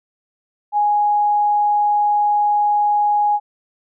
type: tone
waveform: sine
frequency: 830 Hz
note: G#5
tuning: 1 cent flat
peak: -13 dBFS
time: 0.72-3.4 s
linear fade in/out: 50 ms
effects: none

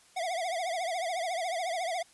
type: tone with vibrato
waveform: square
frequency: 698.5 Hz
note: F5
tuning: in tune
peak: -31 dBFS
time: 0.16-2.03 s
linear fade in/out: 10 ms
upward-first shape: triangle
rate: 14 Hz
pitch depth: 160 cents each way
effects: white hiss -60 dBFS RMS until 2.13 s + resampled to 24000 Hz

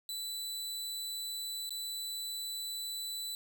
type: tone with dropouts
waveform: sawtooth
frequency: 3981 Hz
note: B7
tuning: 13 cents sharp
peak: -34 dBFS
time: 0.09-3.35 s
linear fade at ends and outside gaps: 1 ms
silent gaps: 1.693-1.706 s
effects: none

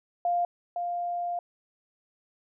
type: tone pair in turn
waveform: sine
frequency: 700 / 700 Hz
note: F5 / F5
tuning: +4 / +4 cents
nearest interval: unison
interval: 0 cents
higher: neither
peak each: -23 / -28 dBFS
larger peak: first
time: 0.25-0.45 / 0.76-1.39 s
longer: second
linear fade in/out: 2 ms
effects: none

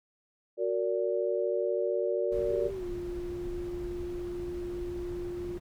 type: chord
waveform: sine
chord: Gb augmented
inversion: none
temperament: just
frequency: 370 / 462.5 / 578.1 Hz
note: Gb4 / Bb4 / D5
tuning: 0 / -14 / -27 cents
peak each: -31 dBFS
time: 0.57-2.71 s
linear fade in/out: 50 ms
type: noise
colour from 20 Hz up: brown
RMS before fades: -42 dBFS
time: 2.31-5.6 s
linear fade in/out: 20 ms
type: tone with pitch glide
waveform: sine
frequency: 395.1 to 352 Hz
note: G4 to F4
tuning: +14 to +14 cents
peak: -34 dBFS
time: 2.5-5.58 s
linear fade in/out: 10 ms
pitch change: -200 cents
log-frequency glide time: 2.71-2.86 s
effects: none

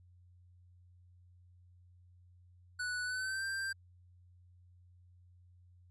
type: tone with pitch glide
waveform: square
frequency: 1480 to 1577.1 Hz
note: F#6 to G6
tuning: 0 to +10 cents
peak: -36 dBFS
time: 2.79-3.73 s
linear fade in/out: 10 ms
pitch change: +110 cents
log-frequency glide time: 3.04-3.45 s
effects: added 89 Hz sine -59 dBFS peak until 5.9 s + resampled to 24000 Hz

